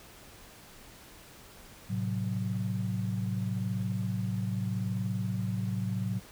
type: chord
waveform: sine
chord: F# diminished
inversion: first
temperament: equal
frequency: 110 / 130.81 / 185 Hz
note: A2 / C3 / F#3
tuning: 0 / 0 / 0 cents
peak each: -32 / -37 / -33 dBFS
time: 1.89-6.2 s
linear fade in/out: 20 ms
effects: pink hiss -52 dBFS RMS until 6.31 s